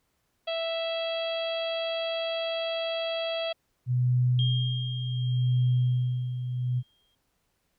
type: harmonic tone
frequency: 659.3 Hz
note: E5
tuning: in tune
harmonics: 1 / 2 / 3 / 4 / 5 / 6 / 7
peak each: -29 / -43 / -45 / -39 / -35 / -46 / -47 dBFS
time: 0.47-3.53 s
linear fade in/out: 10 ms
type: tone with tremolo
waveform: sine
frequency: 124.6 Hz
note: B2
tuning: 16 cents sharp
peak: -20 dBFS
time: 3.86-6.83 s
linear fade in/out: 50 ms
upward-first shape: sine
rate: 0.69 Hz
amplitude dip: 65%
type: tone with exponential decay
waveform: sine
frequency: 3221 Hz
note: G7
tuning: 46 cents sharp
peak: -29 dBFS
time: 4.39-7.15 s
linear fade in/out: 1 ms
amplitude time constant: 600 ms
effects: pink hiss -74 dBFS RMS until 7.78 s